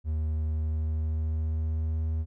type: tone with pitch glide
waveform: triangle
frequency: 77.78 to 79.41 Hz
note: D#2 to D#2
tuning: 0 to +36 cents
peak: -24 dBFS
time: 0.04-2.26 s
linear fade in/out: 50 ms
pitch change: +36 cents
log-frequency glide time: 0.44-2.05 s
effects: none